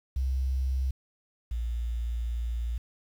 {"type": "tone pair in turn", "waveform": "sine", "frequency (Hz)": [65.4, 58.26], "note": ["C2", "A#1"], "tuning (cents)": [0, 0], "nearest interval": "major second", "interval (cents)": 200, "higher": "first", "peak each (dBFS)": [-25, -28], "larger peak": "first", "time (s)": [[0.16, 0.91], [1.51, 2.78]], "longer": "second", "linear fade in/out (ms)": 5, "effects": ["9-bit"]}